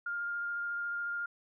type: tone with vibrato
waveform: sine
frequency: 1407 Hz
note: F6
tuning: 12 cents sharp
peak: -33 dBFS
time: 0.06-1.26 s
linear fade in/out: 5 ms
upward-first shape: sine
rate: 14 Hz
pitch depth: 8 cents each way
effects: none